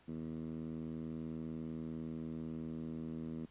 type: tone with band-pass filter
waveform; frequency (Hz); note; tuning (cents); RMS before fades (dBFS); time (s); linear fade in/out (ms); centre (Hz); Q
10% pulse; 80.2; E2; -47; -43; 0.08-3.46; 5; 220; 2.2
effects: pink hiss -67 dBFS RMS until 3.5 s + resampled to 8000 Hz